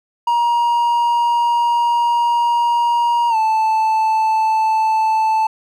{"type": "tone with pitch glide", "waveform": "triangle", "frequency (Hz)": [947, 878.5], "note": ["A#5", "A5"], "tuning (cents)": [27, -3], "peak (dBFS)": -11, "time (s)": [0.27, 5.47], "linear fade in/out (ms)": 5, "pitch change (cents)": -130, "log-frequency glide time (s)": [3.29, 3.36], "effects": []}